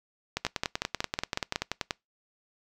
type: two click trains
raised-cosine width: 0.2 ms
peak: -11 / -10 dBFS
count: 17 / 7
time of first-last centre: 0.37-1.908 / 0.45-1.559 s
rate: 10.4 / 5.41 Hz
effects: noise-tail reverb RT60 0.2 s tail -25 dB re dry